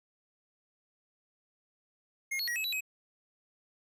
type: tone with pitch steps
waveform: square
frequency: 2142 / 4338 / 1906 / 2578 / 3940 / 2537 Hz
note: C7 / C#8 / A#6 / E7 / B7 / D#7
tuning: +40 / -38 / +38 / -39 / -5 / +33 cents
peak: -32 dBFS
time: 2.31-2.808 s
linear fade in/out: 10 ms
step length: 83 ms
effects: none